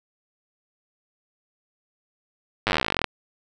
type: slowing click train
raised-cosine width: 0.3 ms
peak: -5 dBFS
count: 24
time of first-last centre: 2.67-3.043 s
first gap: 9 ms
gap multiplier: 1.05
effects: none